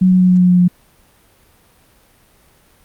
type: tone with pitch steps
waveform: sine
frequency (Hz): 185 / 183.83 / 182.66 / 181.51 / 180.36 / 179.22 / 178.08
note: F#3 / F#3 / F#3 / F#3 / F#3 / F3 / F3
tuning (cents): 0 / -11 / -22 / -33 / -44 / +45 / +34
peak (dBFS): -7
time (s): 0.01-0.682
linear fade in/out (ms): 10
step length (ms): 96
effects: pink hiss -52 dBFS RMS until 2.84 s + Opus 48 kbps